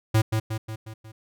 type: tone with echo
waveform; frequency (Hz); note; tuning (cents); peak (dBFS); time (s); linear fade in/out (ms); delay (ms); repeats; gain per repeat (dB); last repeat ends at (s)
square; 110; A2; 0; -17; 0.14-0.22; 10; 180; 5; -5; 1.12
effects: none